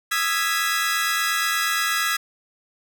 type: chord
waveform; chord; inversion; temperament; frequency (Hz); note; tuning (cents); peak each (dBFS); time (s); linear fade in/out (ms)
sawtooth; E major seventh; third; equal with one note detuned; 1244.5 / 1333.1 / 1661.2 / 1975.5; D#6 / E6 / G#6 / B6; 0 / +19 / 0 / 0; -25 / -23 / -21 / -23; 0.11-2.17; 10
effects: none